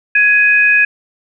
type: tone pair together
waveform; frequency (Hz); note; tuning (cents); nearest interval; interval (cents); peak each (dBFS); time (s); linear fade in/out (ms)
sine; 1671.9 / 2505; G#6 / D#7; +11 / +11; perfect fifth; 700; -10; 0.15-0.85; 5
effects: none